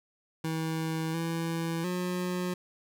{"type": "tone with pitch steps", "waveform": "25% pulse", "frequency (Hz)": [160.8, 165.5, 180.1], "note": ["E3", "E3", "F#3"], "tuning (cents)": [-43, 7, -46], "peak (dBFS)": -26, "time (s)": [0.44, 2.54], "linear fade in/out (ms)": 5, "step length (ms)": 700, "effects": []}